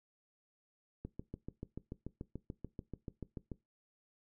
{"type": "click train", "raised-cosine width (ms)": 3, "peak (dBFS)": -29, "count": 18, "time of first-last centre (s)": [1.05, 3.517], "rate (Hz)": 6.89, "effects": ["noise-tail reverb RT60 0.2 s tail -19 dB re dry"]}